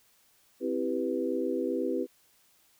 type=chord; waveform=sine; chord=C major seventh; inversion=none; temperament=equal; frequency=261.6 / 329.6 / 392 / 493.9 Hz; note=C4 / E4 / G4 / B4; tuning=0 / 0 / 0 / 0 cents; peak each=-33 dBFS; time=0.6-2.07 s; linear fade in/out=50 ms; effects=white hiss -65 dBFS RMS until 2.79 s

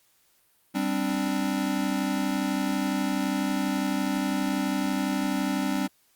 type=chord; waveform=square; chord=G suspended fourth; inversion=none; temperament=equal; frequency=196 / 261.6 / 293.7 Hz; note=G3 / C4 / D4; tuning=0 / 0 / 0 cents; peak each=-30 dBFS; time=0.74-5.88 s; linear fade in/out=20 ms; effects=white hiss -65 dBFS RMS until 6.15 s + Opus 48 kbps

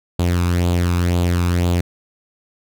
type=tone with flanger; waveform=sawtooth; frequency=87.7 Hz; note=F2; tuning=8 cents sharp; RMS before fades=-17 dBFS; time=0.19-1.81 s; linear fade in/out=5 ms; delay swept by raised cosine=0.26 to 0.82 ms; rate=2 Hz; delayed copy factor=+0.6; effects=none

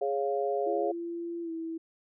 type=chord; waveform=sine; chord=Db major; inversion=second; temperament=equal; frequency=415.3 / 554.4 / 698.5 Hz; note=Ab4 / Db5 / F5; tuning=0 / 0 / 0 cents; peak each=-30 / -32 / -32 dBFS; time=0.01-0.92 s; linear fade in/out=10 ms
type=tone with pitch glide; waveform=sine; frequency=340.1 to 327 Hz; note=F4 to E4; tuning=-46 to -14 cents; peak=-33 dBFS; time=0.66-1.78 s; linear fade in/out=10 ms; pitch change=-68 cents; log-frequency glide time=1.42-1.51 s
effects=none

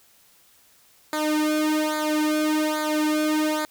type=tone with flanger; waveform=sawtooth; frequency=306.3 Hz; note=D#4; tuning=27 cents flat; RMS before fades=-23 dBFS; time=1.13-3.65 s; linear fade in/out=0 ms; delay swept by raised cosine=0.35 to 2.25 ms; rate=1.2 Hz; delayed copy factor=-1; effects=white hiss -57 dBFS RMS until 3.7 s

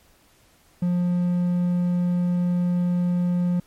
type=tone; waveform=triangle; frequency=176.9 Hz; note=F3; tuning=23 cents sharp; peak=-17 dBFS; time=0.82-3.6 s; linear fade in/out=5 ms; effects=pink hiss -58 dBFS RMS until 3.66 s + MP3 64 kbps

